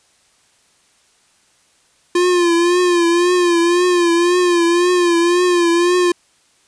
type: tone with vibrato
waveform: square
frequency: 349.2 Hz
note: F4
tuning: in tune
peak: -12 dBFS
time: 2.15-6.12 s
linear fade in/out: 5 ms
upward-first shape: triangle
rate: 1.9 Hz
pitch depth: 67 cents each way
effects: white hiss -56 dBFS RMS until 6.67 s + resampled to 22050 Hz